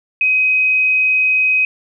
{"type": "tone", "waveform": "sine", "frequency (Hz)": 2523, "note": "D#7", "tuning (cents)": 23, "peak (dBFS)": -11, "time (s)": [0.21, 1.65], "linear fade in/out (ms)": 2, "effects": []}